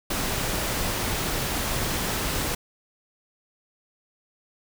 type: noise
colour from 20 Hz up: pink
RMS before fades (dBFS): -27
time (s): 0.1-2.55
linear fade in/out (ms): 5
effects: none